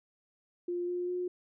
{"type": "tone with pitch steps", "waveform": "sine", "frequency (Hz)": [351.5, 355.4, 359.3], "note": ["F4", "F4", "F4"], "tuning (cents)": [11, 30, 49], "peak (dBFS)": -31, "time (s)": [0.68, 1.28], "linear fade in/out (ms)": 5, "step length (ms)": 200, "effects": []}